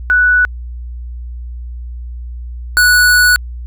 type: tone pair in turn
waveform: sine / square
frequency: 1480 / 1473.3 Hz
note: F#6 / F#6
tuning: 0 / -8 cents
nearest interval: unison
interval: 8 cents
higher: first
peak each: -7 dBFS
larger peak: neither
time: 0.1-0.45 / 2.77-3.36 s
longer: second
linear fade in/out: 0 ms
effects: added 60 Hz sine -23 dBFS peak until 3.66 s